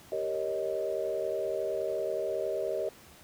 sine chord, Eb dominant seventh, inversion first, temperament equal with one note detuned, 392 / 466.2 / 554.4 / 625.1 Hz, G4 / Bb4 / Db5 / Eb5, 0 / 0 / 0 / +8 cents, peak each -35 / -36 / -36 / -33 dBFS, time 0.12-2.89 s, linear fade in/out 2 ms, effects pink hiss -54 dBFS RMS until 3.23 s + high-pass 60 Hz 12 dB/octave

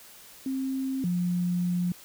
sine tone pair in turn, 265.5 / 177.2 Hz, C4 / F3, +25 / +25 cents, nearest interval perfect fifth, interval 700 cents, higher first, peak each -27 / -24 dBFS, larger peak second, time 0.46-1.04 / 1.04-1.92 s, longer second, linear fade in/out 2 ms, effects white hiss -50 dBFS RMS until 2.04 s

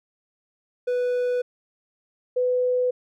triangle / sine tone pair in turn, 493.9 / 499.6 Hz, B4 / B4, 0 / +20 cents, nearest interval unison, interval 20 cents, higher second, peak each -19 dBFS, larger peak neither, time 0.87-1.42 / 2.36-2.91 s, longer neither, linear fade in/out 10 ms, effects none

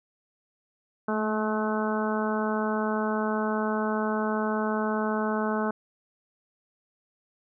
harmonic tone with a mistuned harmonic, 214.9 Hz, A3, 41 cents flat, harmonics 1 / 2 / 3 / 4 / 5 / 6 / 7, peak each -28 / -31 / -33 / -34 / -35 / -36 / -36 dBFS, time 1.08-5.71 s, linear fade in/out 5 ms, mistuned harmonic 1, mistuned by +22 cents, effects none

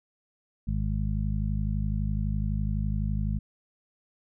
harmonic tone, 51.91 Hz, G#1, in tune, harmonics 1 / 2 / 3 / 4, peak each -28 / -31 / -33 / -34 dBFS, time 0.67-3.39 s, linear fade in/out 10 ms, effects none

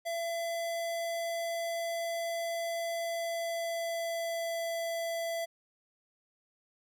square tone with pitch glide, 673 to 668.7 Hz, E5 to E5, +36 to +25 cents, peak -33 dBFS, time 0.05-5.46 s, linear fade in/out 20 ms, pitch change -11 cents, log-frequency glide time 3-4.6 s, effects none

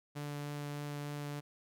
sawtooth tone with vibrato, 145.7 Hz, D3, 13 cents flat, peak -35 dBFS, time 0.15-1.41 s, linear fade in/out 20 ms, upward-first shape triangle, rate 3.3 Hz, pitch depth 8 cents each way, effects none

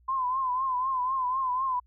sine tone with vibrato, 1031 Hz, C6, 26 cents flat, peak -25 dBFS, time 0.08-1.8 s, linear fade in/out 10 ms, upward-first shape triangle, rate 4 Hz, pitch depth 89 cents each way, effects added 60 Hz sine -58 dBFS peak until 1.86 s

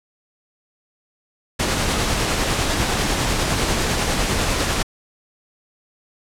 pink noise with tremolo, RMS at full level -19 dBFS, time 1.59-4.83 s, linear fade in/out 10 ms, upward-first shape sine, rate 10 Hz, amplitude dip 25%, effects low-pass 9000 Hz 12 dB/octave

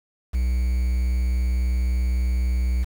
triangle tone with quantisation, 61.8 Hz, B1, 2 cents sharp, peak -17 dBFS, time 0.33-2.85 s, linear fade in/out 20 ms, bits 7, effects none

